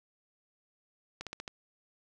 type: slowing click train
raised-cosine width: 0.2 ms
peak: -22 dBFS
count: 5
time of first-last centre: 1.21-1.478 s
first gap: 57 ms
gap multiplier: 1.11
effects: none